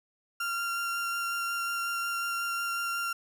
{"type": "tone with vibrato", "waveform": "35% pulse", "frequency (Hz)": 1383, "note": "F6", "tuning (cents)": -17, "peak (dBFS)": -28, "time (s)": [0.4, 3.13], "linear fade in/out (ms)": 5, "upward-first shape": "sine", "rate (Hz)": 5.5, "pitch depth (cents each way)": 9, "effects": []}